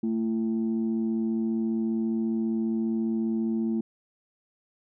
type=tone pair together; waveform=sine; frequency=223.7 / 338.5 Hz; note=A3 / E4; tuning=+29 / +46 cents; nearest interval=perfect fifth; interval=717 cents; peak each=-24 / -30 dBFS; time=0.03-3.81 s; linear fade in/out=5 ms; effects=tanh soft clip ceiling -19 dBFS